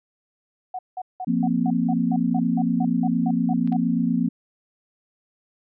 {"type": "tone bursts", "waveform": "sine", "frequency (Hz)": 740, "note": "F#5", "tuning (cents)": 0, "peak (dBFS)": -27, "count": 14, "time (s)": [0.74, 3.766], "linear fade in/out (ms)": 5, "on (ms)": 49, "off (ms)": 180}
{"type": "chord", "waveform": "sine", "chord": "F suspended fourth", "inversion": "none", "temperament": "equal", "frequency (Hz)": [174.61, 233.1, 261.6], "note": ["F3", "Bb3", "C4"], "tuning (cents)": [0, 0, 0], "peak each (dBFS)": [-24, -22, -24], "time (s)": [1.27, 4.29], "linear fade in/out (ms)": 10}
{"type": "clicks", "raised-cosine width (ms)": 0.3, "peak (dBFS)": -29, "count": 2, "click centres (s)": [3.675, 3.725]}
{"effects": []}